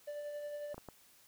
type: tone with tremolo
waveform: triangle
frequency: 587.3 Hz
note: D5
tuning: in tune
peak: -37 dBFS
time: 0.07-0.74 s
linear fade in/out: 10 ms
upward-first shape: sine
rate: 11 Hz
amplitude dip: 30%
type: clicks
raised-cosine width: 1 ms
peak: -32 dBFS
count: 3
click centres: 0.744 / 0.78 / 0.887 s
effects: white hiss -64 dBFS RMS until 1.27 s